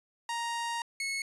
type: tone pair in turn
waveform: sawtooth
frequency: 935 / 2191 Hz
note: A#5 / C#7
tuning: +5 / -21 cents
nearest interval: octave + minor third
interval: 1474 cents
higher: second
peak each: -28 / -28 dBFS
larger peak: neither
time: 0.29-0.82 / 1-1.22 s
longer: first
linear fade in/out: 2 ms
effects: resampled to 24000 Hz